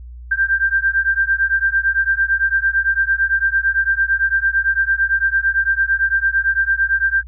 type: beating tone pair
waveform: sine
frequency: 1576 / 1584.9 Hz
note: G6 / G6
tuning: +9 / +19 cents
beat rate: 8.9 Hz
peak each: -17 dBFS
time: 0.31-7.23 s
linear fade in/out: 10 ms
effects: added 60 Hz sine -32 dBFS peak until 7.27 s